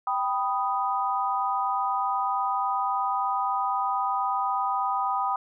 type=chord; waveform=sine; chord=G augmented; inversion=none; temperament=equal; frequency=784 / 987.8 / 1244.5 Hz; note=G5 / B5 / D#6; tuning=0 / 0 / 0 cents; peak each=-28 dBFS; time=0.07-5.36 s; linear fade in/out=2 ms; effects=none